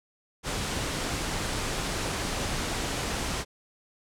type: low-pass noise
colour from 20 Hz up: pink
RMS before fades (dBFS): -31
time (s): 0.43-3.45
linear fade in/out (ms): 50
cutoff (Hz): 9500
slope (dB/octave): 24
effects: none